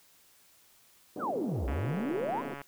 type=band-pass noise; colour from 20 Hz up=pink; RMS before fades=-39 dBFS; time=1.16-2.54 s; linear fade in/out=2 ms; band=210 to 640 Hz; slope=24 dB/octave
type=exponential two-way sweep; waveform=sine; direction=down then up; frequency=1600 to 57.7 to 1123 Hz; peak=-30 dBFS; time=1.19-2.43 s; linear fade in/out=50 ms; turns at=1.67 s
type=click train; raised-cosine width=0.5 ms; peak=-27 dBFS; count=133; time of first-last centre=1.68-2.616 s; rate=141 Hz
effects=white hiss -62 dBFS RMS until 2.67 s